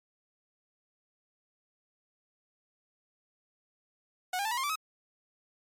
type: tone with pitch steps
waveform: sawtooth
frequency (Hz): 733 / 804 / 881.8 / 967.2 / 1060.8 / 1163.6 / 1276.2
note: F#5 / G5 / A5 / B5 / C6 / D6 / D#6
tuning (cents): -16 / +44 / +4 / -36 / +23 / -16 / +44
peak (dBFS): -26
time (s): 4.33-4.757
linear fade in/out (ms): 5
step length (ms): 61
effects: MP3 64 kbps